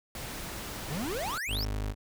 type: noise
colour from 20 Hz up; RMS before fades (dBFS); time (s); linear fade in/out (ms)
pink; -39; 0.15-1.38; 2
type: exponential sweep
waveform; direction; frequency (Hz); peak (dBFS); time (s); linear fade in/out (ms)
square; up; 130.81 to 5720; -33; 0.9-1.65; 10
type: tone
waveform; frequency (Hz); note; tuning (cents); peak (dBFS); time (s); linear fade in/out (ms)
30% pulse; 51.5; G#1; -14; -28; 1.47-1.95; 50
effects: none